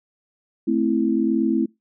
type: chord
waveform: sine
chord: A minor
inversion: none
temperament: equal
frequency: 220 / 261.6 / 329.6 Hz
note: A3 / C4 / E4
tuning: 0 / 0 / 0 cents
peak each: -22 / -22 / -21 dBFS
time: 0.67-1.66 s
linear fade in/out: 10 ms
effects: noise-tail reverb RT60 0.2 s tail -24 dB re dry